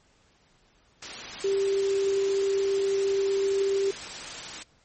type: tone in noise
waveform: sine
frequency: 392.6 Hz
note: G4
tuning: 3 cents sharp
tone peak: -22 dBFS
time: 1.44-3.91 s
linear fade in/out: 5 ms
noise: white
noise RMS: -37 dBFS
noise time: 1.02-4.63 s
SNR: +12 dB
effects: pink hiss -63 dBFS RMS until 4.84 s + MP3 32 kbps

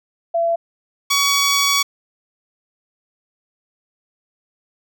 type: tone pair in turn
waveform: sine / 10% pulse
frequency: 674 / 1128 Hz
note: E5 / C#6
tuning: +38 / +30 cents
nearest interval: major sixth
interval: 892 cents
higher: second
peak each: -15 / -6 dBFS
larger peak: second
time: 0.34-0.56 / 1.1-1.83 s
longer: second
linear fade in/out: 10 ms
effects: none

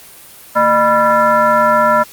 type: tone with frequency modulation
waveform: sine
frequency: 985 Hz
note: B5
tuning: 5 cents flat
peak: -8 dBFS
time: 0.55-2.04 s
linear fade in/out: 20 ms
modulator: 378 Hz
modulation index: 1.4
effects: white hiss -38 dBFS RMS until 2.12 s + Opus 32 kbps

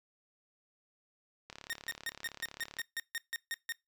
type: click train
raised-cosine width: 0.2 ms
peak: -28 dBFS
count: 47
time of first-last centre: 1.5-2.796 s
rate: 35.5 Hz
type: tone bursts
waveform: sawtooth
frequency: 1843 Hz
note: A#6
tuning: 20 cents flat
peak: -31 dBFS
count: 12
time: 1.7-3.722 s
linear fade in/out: 0 ms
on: 31 ms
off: 150 ms
effects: noise-tail reverb RT60 0.2 s tail -23 dB re dry

